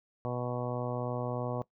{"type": "harmonic tone", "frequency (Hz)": 123.1, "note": "B2", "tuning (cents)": -5, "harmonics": [1, 2, 3, 4, 5, 6, 7, 8, 9], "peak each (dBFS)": [-36, -40, -42, -38, -39, -43, -46, -47, -45], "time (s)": [0.25, 1.62], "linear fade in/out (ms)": 0, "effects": ["noise-tail reverb RT60 0.1 s tail -19 dB re dry"]}